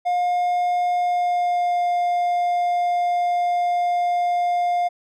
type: tone with pitch glide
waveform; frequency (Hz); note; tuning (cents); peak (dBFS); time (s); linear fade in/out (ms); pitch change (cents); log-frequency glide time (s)
triangle; 712 to 705.5; F5 to F5; +33 to +17; -16; 0.05-4.89; 20; -16; 0.95-1.83
effects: none